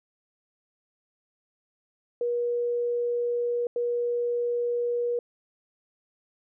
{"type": "tone bursts at uneven times", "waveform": "sine", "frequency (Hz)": 479.7, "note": "A#4", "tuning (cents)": 50, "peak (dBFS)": -24, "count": 2, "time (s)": [[2.21, 3.67], [3.76, 5.19]], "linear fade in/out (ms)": 2, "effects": []}